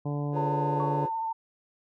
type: harmonic tone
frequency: 145.3 Hz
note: D3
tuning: 18 cents flat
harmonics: 1 / 2 / 3 / 4 / 5 / 6 / 7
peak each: -29 / -35 / -39 / -41 / -43 / -45 / -46 dBFS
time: 0.05-1.06 s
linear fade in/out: 10 ms
type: chord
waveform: triangle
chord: C# dominant seventh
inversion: first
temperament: just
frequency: 346.5 / 415.8 / 498.9 / 554.4 Hz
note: E#4 / G#4 / B4 / C#5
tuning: -14 / +2 / +17 / 0 cents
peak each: -36 dBFS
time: 0.32-1.1 s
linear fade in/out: 50 ms
type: tone with vibrato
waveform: sine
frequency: 899 Hz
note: A5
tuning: 37 cents sharp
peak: -28 dBFS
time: 0.36-1.33 s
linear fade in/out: 10 ms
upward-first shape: sine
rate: 14 Hz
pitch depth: 21 cents each way
type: tone with exponential decay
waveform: sine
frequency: 1114 Hz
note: C#6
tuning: 8 cents sharp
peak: -32 dBFS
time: 0.8-1.15 s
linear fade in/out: 0 ms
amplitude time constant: 76 ms
effects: none